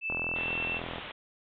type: tone with pitch glide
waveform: sine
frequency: 2637 to 2685 Hz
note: E7 to E7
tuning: 0 to +31 cents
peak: -30 dBFS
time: 0.01-0.81 s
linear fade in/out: 50 ms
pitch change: +31 cents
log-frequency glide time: 0.21-0.54 s
type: click train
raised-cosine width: 1 ms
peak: -23 dBFS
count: 38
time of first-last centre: 0.1-0.983 s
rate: 41.9 Hz
type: low-pass noise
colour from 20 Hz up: white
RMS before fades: -42 dBFS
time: 0.35-1.12 s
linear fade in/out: 10 ms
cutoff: 3600 Hz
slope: 96 dB/octave
effects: none